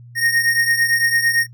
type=beating tone pair; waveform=square; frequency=1854 / 1862.9 Hz; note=A#6 / A#6; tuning=-10 / -2 cents; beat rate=8.9 Hz; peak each=-17 / -22 dBFS; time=0.15-1.47 s; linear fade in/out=50 ms; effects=noise-tail reverb RT60 0.1 s tail -21 dB re dry + added 120 Hz sine -38 dBFS peak until 1.53 s